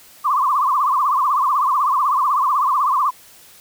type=tone with vibrato; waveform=sine; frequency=1100 Hz; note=C#6; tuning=14 cents flat; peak=-14 dBFS; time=0.24-3.11 s; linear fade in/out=20 ms; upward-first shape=triangle; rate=16 Hz; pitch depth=200 cents each way; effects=white hiss -46 dBFS RMS until 3.6 s